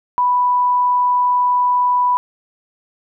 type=tone; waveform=sine; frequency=987.8 Hz; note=B5; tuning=in tune; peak=-12 dBFS; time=0.18-2.17 s; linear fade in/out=0 ms; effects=none